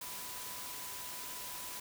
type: tone in noise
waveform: sine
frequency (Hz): 995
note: B5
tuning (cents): +13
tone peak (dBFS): -52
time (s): 0.01-1.8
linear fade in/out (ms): 5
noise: white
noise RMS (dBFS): -44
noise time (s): 0.01-1.8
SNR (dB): -11
effects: none